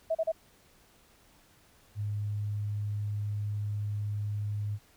sine tone bursts, 648 Hz, E5, 30 cents flat, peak -25 dBFS, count 3, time 0.1-0.32 s, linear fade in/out 10 ms, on 50 ms, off 35 ms
sine tone, 103.83 Hz, G#2, in tune, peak -30 dBFS, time 1.95-4.79 s, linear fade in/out 50 ms
effects pink hiss -62 dBFS RMS until 4.96 s

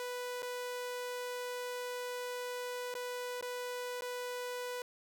sawtooth tone with dropouts, 493.9 Hz, B4, in tune, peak -34 dBFS, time 0-4.82 s, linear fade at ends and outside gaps 1 ms, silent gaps 0.422-0.428 / 2.941-2.951 / 3.411-3.425 / 4.009-4.021 s, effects none

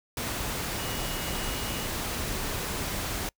sine tone in noise, 2892 Hz, F#7, 40 cents flat, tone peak -42 dBFS, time 0.79-1.86 s, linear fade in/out 2 ms, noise pink, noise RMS -32 dBFS, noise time 0.17-3.29 s, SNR -13 dB, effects noise-tail reverb RT60 0.1 s tail -26 dB re dry

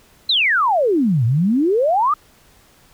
sine exponential two-way sweep, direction down then up, 4186 to 109.7 to 1270 Hz, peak -13 dBFS, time 0.29-2.14 s, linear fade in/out 5 ms, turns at 1.25 s, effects pink hiss -52 dBFS RMS until 2.93 s

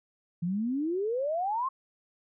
sine exponential sweep, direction up, 164.81 to 1093 Hz, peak -27 dBFS, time 0.42-1.69 s, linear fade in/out 10 ms, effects none

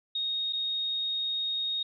sine tone with dropouts, 3729 Hz, A#7, in tune, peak -28 dBFS, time 0.15-1.83 s, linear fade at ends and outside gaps 5 ms, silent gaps 0.526-0.531 s, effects none

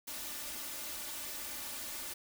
white noise with comb filter, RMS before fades -42 dBFS, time 0.07-2.14 s, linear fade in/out 10 ms, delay 3.4 ms, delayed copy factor +0.7, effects none

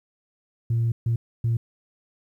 sine tone bursts at uneven times, 115.8 Hz, A#2, 11 cents flat, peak -18 dBFS, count 3, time 0.7-0.92 / 1.06-1.16 / 1.44-1.57 s, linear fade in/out 5 ms, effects tanh soft clip ceiling -17 dBFS + 10-bit

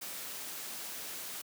white noise, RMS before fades -42 dBFS, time 0.01-1.42 s, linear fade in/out 10 ms, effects high-pass 150 Hz 12 dB/octave

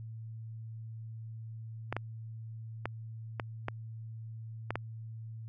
clicks, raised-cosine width 0.5 ms, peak -18 dBFS, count 7, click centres 1.926 / 1.966 / 2.856 / 3.398 / 3.684 / 4.706 / 4.756 s, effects added 112 Hz sine -41 dBFS peak until 5.48 s

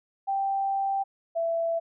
sine tone pair in turn, 784 / 666.3 Hz, G5 / E5, 0 / +18 cents, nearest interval minor third, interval 282 cents, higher first, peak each -24 dBFS, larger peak neither, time 0.27-1.04 / 1.35-1.8 s, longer first, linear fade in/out 20 ms, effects none

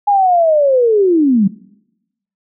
sine linear sweep, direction down, 830.6 to 182 Hz, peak -8 dBFS, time 0.07-1.48 s, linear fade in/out 10 ms, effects noise-tail reverb RT60 0.9 s tail -22 dB re dry

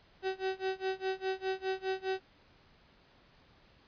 35% pulse tone with tremolo, 380 Hz, F#4, 46 cents sharp, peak -28 dBFS, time 0.22-2.21 s, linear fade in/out 50 ms, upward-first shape sine, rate 4.9 Hz, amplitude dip 95%, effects pink hiss -63 dBFS RMS until 3.87 s + resampled to 11025 Hz

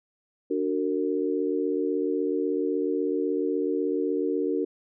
sine chord, D augmented, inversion none, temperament equal with one note detuned, 293.7 / 370 / 457.4 Hz, D4 / F#4 / A#4, 0 / 0 / -33 cents, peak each -28 dBFS, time 0.5-4.65 s, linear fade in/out 10 ms, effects none

